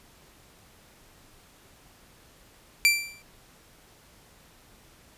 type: tone with exponential decay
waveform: sawtooth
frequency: 2349 Hz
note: D7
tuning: in tune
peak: -11 dBFS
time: 2.85-3.22 s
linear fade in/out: 0 ms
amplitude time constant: 80 ms
effects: pink hiss -56 dBFS RMS until 5.17 s + resampled to 32000 Hz